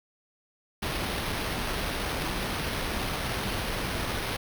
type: noise with sample-and-hold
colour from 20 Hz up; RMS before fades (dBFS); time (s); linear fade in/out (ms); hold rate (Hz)
pink; -31; 0.82-4.37; 10; 7350
effects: none